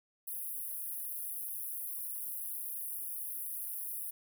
pink high-pass noise, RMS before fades -40 dBFS, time 0.27-4.11 s, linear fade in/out 10 ms, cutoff 10000 Hz, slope 96 dB/octave, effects none

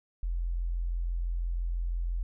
sine tone, 43 Hz, F1, 26 cents flat, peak -28 dBFS, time 0.23-2.23 s, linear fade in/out 0 ms, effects none

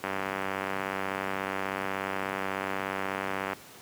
click train, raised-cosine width 0.5 ms, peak -15 dBFS, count 338, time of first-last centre 0.04-3.532 s, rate 96.5 Hz, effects pink hiss -49 dBFS RMS until 3.81 s + high-pass 150 Hz 12 dB/octave

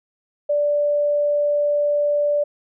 sine tone, 585 Hz, D5, 7 cents flat, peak -16 dBFS, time 0.49-2.44 s, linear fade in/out 10 ms, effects none

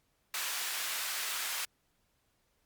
pink high-pass noise, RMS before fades -36 dBFS, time 0.34-1.65 s, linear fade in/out 2 ms, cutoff 1400 Hz, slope 12 dB/octave, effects pink hiss -75 dBFS RMS until 2.65 s + Opus 48 kbps

